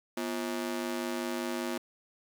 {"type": "ring-modulated tone", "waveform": "sawtooth", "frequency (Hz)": 295.2, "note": "D4", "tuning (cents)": 9, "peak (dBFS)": -25, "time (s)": [0.17, 1.78], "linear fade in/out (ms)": 5, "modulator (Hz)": 52.6, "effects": ["9-bit"]}